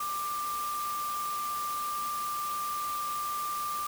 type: tone in noise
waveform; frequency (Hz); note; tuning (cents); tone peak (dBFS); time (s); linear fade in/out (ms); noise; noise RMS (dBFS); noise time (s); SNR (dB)
sine; 1186; D6; +17; -31; 0-3.87; 5; white; -41; 0-3.87; +7
effects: none